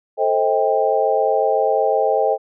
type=chord; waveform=sine; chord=A half-diminished seventh; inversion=none; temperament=just; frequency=440 / 528 / 633.6 / 792 Hz; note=A4 / C5 / Eb5 / G5; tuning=0 / +16 / +31 / +18 cents; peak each=-20 dBFS; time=0.17-2.38 s; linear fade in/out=50 ms; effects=none